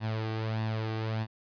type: tone with flanger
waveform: sawtooth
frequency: 110.4 Hz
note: A2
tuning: 6 cents sharp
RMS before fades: -32 dBFS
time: 0-1.27 s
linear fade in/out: 50 ms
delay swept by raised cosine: 1.1 to 2.6 ms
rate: 1.6 Hz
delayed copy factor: +0.55
effects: resampled to 11025 Hz